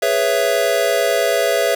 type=chord; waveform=square; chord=C# minor seventh; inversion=second; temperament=equal with one note detuned; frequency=415.3 / 493.9 / 554.4 / 663.5 Hz; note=G#4 / B4 / C#5 / E5; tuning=0 / 0 / 0 / +11 cents; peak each=-23 / -22 / -21 / -19 dBFS; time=0.02-1.75 s; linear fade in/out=5 ms; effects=none